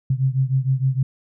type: beating tone pair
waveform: sine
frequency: 130 / 136.5 Hz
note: C3 / C#3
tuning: -11 / -26 cents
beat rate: 6.5 Hz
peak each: -19 / -21 dBFS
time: 0.1-1.03 s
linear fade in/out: 5 ms
effects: none